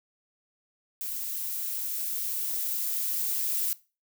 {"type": "noise with level ramp", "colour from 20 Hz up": "violet", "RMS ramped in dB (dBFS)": [-34, -28], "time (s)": [1.01, 3.73], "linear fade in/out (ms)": 0, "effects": ["noise-tail reverb RT60 0.3 s tail -19 dB re dry"]}